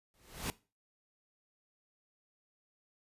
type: noise with exponential growth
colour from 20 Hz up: pink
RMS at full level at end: -34 dBFS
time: 0.14-0.5 s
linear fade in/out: 0 ms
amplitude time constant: 78 ms
effects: noise-tail reverb RT60 0.3 s tail -19 dB re dry + resampled to 32000 Hz